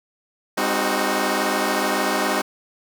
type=chord; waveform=10% pulse; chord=Ab dominant seventh; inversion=none; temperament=equal with one note detuned; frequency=203 / 261.6 / 311.1 / 370 Hz; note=Ab3 / C4 / Eb4 / Gb4; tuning=-39 / 0 / 0 / 0 cents; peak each=-17 dBFS; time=0.57-2.42 s; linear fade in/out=10 ms; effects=none